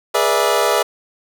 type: chord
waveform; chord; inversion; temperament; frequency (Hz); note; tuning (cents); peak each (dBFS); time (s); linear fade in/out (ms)
25% pulse; E dominant seventh; first; equal with one note detuned; 415.3 / 484 / 587.3 / 659.3; G#4 / B4 / D5 / E5; 0 / -35 / 0 / 0; -16; 0.14-0.83; 10
effects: none